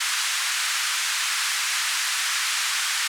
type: band-pass noise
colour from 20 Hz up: pink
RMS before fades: -25 dBFS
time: 0-3.08 s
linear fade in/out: 10 ms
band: 1300 to 9700 Hz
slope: 24 dB/octave
effects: none